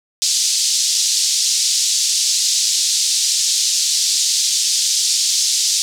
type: band-pass noise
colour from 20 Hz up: pink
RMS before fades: -17 dBFS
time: 0.22-5.82 s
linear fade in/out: 0 ms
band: 4300 to 7700 Hz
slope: 24 dB/octave
effects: none